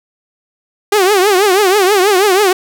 sawtooth tone with vibrato, 392 Hz, G4, in tune, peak -4 dBFS, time 0.92-2.53 s, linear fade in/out 5 ms, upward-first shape triangle, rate 6.2 Hz, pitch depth 180 cents each way, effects none

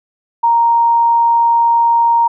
sine tone, 932.3 Hz, A#5, in tune, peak -8 dBFS, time 0.43-2.28 s, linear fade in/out 10 ms, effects none

